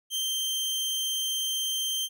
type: tone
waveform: sawtooth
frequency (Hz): 3142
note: G7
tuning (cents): +3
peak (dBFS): -24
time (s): 0.1-2.09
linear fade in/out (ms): 50
effects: none